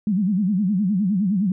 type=tone with vibrato; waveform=sine; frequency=196 Hz; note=G3; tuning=in tune; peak=-17 dBFS; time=0.07-1.52 s; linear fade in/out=2 ms; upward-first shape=sine; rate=9.7 Hz; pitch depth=180 cents each way; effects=none